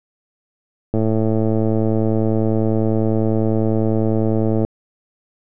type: click train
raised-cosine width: 2 ms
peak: -6 dBFS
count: 409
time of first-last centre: 0.94-4.649 s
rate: 110 Hz
effects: none